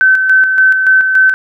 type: tone with tremolo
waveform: sine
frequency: 1532 Hz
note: G6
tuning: 40 cents flat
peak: -4 dBFS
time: 0.01-1.34 s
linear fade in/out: 0 ms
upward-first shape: square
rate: 3.5 Hz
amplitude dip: 45%
effects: none